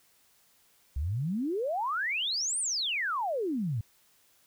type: exponential two-way sweep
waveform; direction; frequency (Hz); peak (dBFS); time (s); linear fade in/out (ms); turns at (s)
sine; up then down; 63.5 to 9397 to 100.6; -28; 0.96-3.81; 5; 2.59
effects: white hiss -65 dBFS RMS until 4.46 s